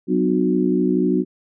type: tone cluster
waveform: sine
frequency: 187.1 / 251.5 / 303.8 / 364.7 Hz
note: F#3 / B3 / D#4 / F#4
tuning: +20 / +32 / -41 / -25 cents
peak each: -21 dBFS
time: 0.07-1.25 s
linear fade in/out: 50 ms
effects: none